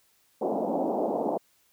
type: band-pass noise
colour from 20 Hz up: white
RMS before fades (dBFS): -28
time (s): 0.41-1.38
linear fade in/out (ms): 10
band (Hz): 190 to 810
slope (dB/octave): 48
effects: white hiss -66 dBFS RMS until 1.72 s